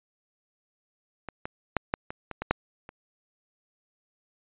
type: clicks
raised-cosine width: 0.5 ms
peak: -21 / -18 / -8 / -9 / -20 / -20 / -16 / -6 / -27 dBFS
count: 9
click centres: 1.287 / 1.455 / 1.767 / 1.939 / 2.105 / 2.313 / 2.42 / 2.51 / 2.891 s
effects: resampled to 8000 Hz